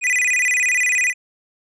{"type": "tone with vibrato", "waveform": "square", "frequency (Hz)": 2220, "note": "C#7", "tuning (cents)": 2, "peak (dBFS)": -16, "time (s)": [0.01, 1.14], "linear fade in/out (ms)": 50, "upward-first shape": "square", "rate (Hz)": 17, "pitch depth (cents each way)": 190, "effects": ["resampled to 22050 Hz"]}